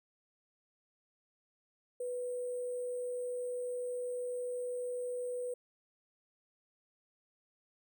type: tone with sample-and-hold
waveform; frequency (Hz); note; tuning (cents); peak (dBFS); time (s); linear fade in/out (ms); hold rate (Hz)
sine; 493.9; B4; 0; -35; 2-5.54; 5; 8820
effects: none